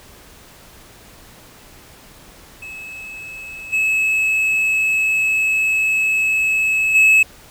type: tone with level steps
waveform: triangle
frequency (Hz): 2588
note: E7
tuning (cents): -32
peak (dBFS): -29 / -13 / -7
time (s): 2.62-7.23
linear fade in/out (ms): 5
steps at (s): 3.72 / 6.94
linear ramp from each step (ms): 20
effects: pink hiss -44 dBFS RMS until 7.5 s